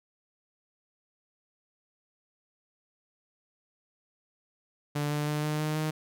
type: tone with pitch steps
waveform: sawtooth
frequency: 146.83 / 148.45 / 150.09 / 151.74 / 153.42 / 155.11 Hz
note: D3 / D3 / D3 / D#3 / D#3 / D#3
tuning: 0 / +19 / +38 / -43 / -24 / -5 cents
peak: -24 dBFS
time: 4.95-5.91 s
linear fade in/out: 10 ms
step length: 160 ms
effects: none